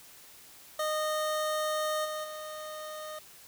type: tone with level steps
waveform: 25% pulse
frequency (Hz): 616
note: D#5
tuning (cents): -17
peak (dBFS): -25 / -30 / -35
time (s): 0.79-3.19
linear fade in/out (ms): 5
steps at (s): 2.04 / 2.23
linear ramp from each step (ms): 20
effects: white hiss -53 dBFS RMS until 3.47 s